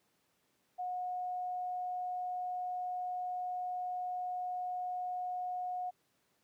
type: tone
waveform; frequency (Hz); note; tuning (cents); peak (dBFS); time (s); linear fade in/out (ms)
sine; 726; F#5; -33; -35; 0.78-5.91; 20
effects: pink hiss -75 dBFS RMS until 6.43 s + high-pass 150 Hz 12 dB/octave